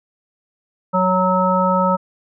harmonic tone, 185 Hz, F#3, in tune, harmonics 1 / 3 / 5 / 7, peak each -19 / -19 / -19 / -19 dBFS, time 0.93-1.97 s, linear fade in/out 20 ms, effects none

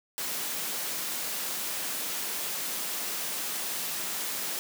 white high-pass noise, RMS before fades -33 dBFS, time 0.18-4.59 s, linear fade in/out 0 ms, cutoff 160 Hz, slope 24 dB/octave, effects none

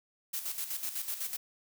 blue noise with tremolo, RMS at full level -35 dBFS, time 0.33-1.37 s, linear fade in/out 10 ms, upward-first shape square, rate 8 Hz, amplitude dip 60%, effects none

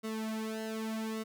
sawtooth tone with flanger, 220.2 Hz, A3, 2 cents sharp, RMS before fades -37 dBFS, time 0.03-1.24 s, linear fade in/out 20 ms, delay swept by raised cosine 1.2 to 3.7 ms, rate 0.84 Hz, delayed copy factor -0.9, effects none

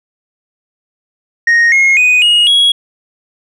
sine tone with pitch steps, 1864.7 / 2154 / 2489 / 2876 / 3323 Hz, A#6 / C7 / D#7 / F#7 / G#7, 0 / +50 / 0 / -50 / 0 cents, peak -3 dBFS, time 1.47-2.72 s, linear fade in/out 5 ms, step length 250 ms, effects tanh soft clip ceiling -5 dBFS

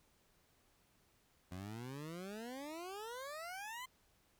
20% pulse exponential sweep, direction up, 87.31 to 1046.5 Hz, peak -40 dBFS, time 1.51-3.86 s, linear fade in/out 10 ms, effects pink hiss -73 dBFS RMS until 4.39 s

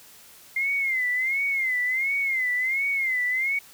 sine tone with vibrato, 2100 Hz, C7, 6 cents sharp, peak -22 dBFS, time 0.56-3.59 s, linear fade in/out 5 ms, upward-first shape sine, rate 1.4 Hz, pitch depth 110 cents each way, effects white hiss -50 dBFS RMS until 3.73 s

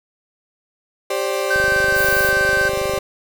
35% pulse chord, G suspended fourth, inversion none, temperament equal with one note detuned, 392 / 529.3 / 587.3 Hz, G4 / C5 / D5, 0 / +20 / 0 cents, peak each -22 dBFS, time 1.1-2.99 s, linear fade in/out 5 ms
triangle tone, 1551 Hz, G6, 19 cents flat, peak -14 dBFS, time 1.5-2.69 s, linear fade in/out 10 ms
click train, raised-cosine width 5 ms, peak -19 dBFS, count 36, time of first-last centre 1.56-2.977 s, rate 24.7 Hz
violet noise, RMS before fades -26 dBFS, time 1.94-2.33 s, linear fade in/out 50 ms
effects none

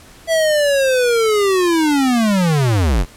square linear sweep, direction down, 664 to 35.62 Hz, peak -13 dBFS, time 0.27-3.06 s, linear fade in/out 50 ms, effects pink hiss -43 dBFS RMS until 3.16 s + low-pass 12000 Hz 12 dB/octave

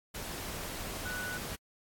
sine tone in noise, 1480 Hz, F#6, in tune, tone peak -37 dBFS, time 1.05-1.38 s, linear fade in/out 10 ms, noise pink, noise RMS -40 dBFS, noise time 0.14-1.56 s, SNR 0 dB, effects AAC 64 kbps

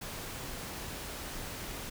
pink noise, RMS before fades -41 dBFS, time 0.01-1.9 s, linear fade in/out 10 ms, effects none

